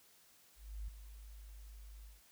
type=tone with ADSR envelope; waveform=sine; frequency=51.91 Hz; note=G#1; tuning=in tune; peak=-39 dBFS; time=0.55-2.22 s; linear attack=330 ms; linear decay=5 ms; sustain=-11 dB; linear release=170 ms; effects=white hiss -66 dBFS RMS until 2.31 s